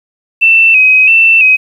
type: tone with vibrato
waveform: sine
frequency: 2600 Hz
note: E7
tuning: 24 cents flat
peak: -3 dBFS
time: 0.41-1.57 s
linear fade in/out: 20 ms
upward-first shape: square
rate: 1.5 Hz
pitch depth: 48 cents each way
effects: 7-bit